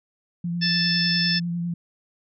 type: tone with vibrato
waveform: sine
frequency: 171.9 Hz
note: F3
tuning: 27 cents flat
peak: -24 dBFS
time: 0.44-1.74 s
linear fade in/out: 5 ms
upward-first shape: sine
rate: 10 Hz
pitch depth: 22 cents each way
type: harmonic tone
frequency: 880 Hz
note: A5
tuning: in tune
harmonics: 2 / 3 / 4 / 5 / 6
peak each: -27 / -32 / -30 / -33 / -22 dBFS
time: 0.61-1.4 s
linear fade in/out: 20 ms
effects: none